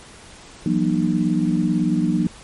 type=tone cluster; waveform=sine; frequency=169.9 / 188 / 237.2 / 304.1 Hz; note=F3 / F#3 / A#3 / D#4; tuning=-47 / +28 / +30 / -40 cents; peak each=-22 dBFS; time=0.66-2.27 s; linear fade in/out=2 ms; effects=pink hiss -43 dBFS RMS until 2.43 s + MP3 48 kbps